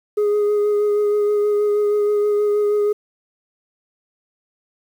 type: tone with vibrato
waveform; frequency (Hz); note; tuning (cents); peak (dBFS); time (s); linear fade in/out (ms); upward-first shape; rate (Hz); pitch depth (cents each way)
sine; 415.3; G#4; 0; -12; 0.17-2.93; 10; sine; 6.3; 15
effects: tanh soft clip ceiling -14 dBFS + 8-bit